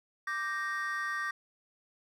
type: chord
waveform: triangle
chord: G minor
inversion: second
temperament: equal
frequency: 1174.7 / 1568 / 1864.7 Hz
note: D6 / G6 / Bb6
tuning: 0 / 0 / 0 cents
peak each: -34 / -35 / -33 dBFS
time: 0.27-1.31 s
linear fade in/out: 5 ms
effects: tanh soft clip ceiling -24 dBFS